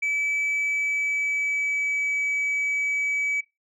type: tone with pitch glide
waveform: sine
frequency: 2300 to 2285 Hz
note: D7 to D7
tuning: -37 to -48 cents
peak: -20 dBFS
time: 0.02-3.41 s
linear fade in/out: 10 ms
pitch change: -11 cents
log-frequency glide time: 0.39-2.24 s
effects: noise-tail reverb RT60 0.2 s tail -20 dB re dry + tanh soft clip ceiling -21 dBFS